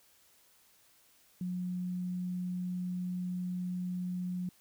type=tone; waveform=sine; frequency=180.5 Hz; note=F#3; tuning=43 cents flat; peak=-33 dBFS; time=1.41-4.49 s; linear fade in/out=2 ms; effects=white hiss -65 dBFS RMS until 4.6 s